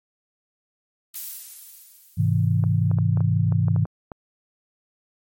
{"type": "noise with exponential decay", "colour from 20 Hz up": "violet", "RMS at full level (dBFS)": -29, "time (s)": [1.14, 2.94], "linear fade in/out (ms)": 5, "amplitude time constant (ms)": 390}
{"type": "chord", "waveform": "sine", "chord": "Ab augmented", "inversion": "none", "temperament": "just", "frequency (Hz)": [103.83, 129.78, 162.23], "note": ["Ab2", "C3", "E3"], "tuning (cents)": [0, -14, -27], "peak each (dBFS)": [-20, -23, -22], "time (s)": [2.17, 3.86], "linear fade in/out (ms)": 20}
{"type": "clicks", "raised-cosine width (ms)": 1, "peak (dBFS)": -21, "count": 10, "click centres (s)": [2.639, 2.914, 2.986, 3.173, 3.206, 3.523, 3.683, 3.762, 3.854, 4.118]}
{"effects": ["MP3 64 kbps"]}